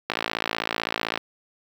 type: click train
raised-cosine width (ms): 0.3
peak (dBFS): -7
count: 61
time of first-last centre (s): 0.1-1.175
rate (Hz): 55.8
effects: high-pass 200 Hz 12 dB/octave + 7-bit